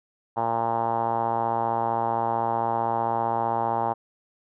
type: tone with low-pass filter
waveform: 5% pulse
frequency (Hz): 115.5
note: A#2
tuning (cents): -16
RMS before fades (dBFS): -25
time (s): 0.36-3.94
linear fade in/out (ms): 20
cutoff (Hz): 860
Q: 4.8
effects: none